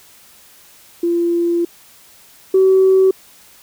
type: tone pair in turn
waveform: sine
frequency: 342.5 / 379.8 Hz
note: F4 / F#4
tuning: -34 / +45 cents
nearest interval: major second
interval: 179 cents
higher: second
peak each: -13 / -7 dBFS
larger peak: second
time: 1.03-1.65 / 2.54-3.11 s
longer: first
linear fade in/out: 5 ms
effects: tanh soft clip ceiling -4 dBFS + white hiss -46 dBFS RMS until 3.62 s